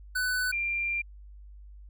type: tone pair in turn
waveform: square / sine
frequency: 1497 / 2380 Hz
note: F#6 / D7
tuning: +20 / +22 cents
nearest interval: minor sixth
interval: 802 cents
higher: second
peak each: -27 dBFS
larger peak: neither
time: 0.15-0.52 / 0.52-1.02 s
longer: second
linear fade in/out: 10 ms
effects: added 50 Hz sine -45 dBFS peak until 1.89 s